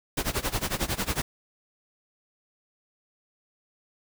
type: noise with tremolo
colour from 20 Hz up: pink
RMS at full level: -26 dBFS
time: 0.17-1.22 s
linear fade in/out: 5 ms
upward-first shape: sine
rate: 11 Hz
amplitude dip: 90%
effects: none